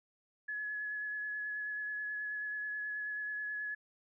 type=tone with vibrato; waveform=sine; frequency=1697 Hz; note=G#6; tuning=37 cents sharp; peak=-36 dBFS; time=0.48-3.75 s; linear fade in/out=10 ms; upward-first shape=sine; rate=9.3 Hz; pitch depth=14 cents each way; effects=none